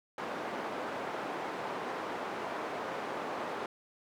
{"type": "band-pass noise", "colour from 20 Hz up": "white", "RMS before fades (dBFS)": -38, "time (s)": [0.18, 3.66], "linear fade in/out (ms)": 2, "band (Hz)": [270, 1000], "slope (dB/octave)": 12, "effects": []}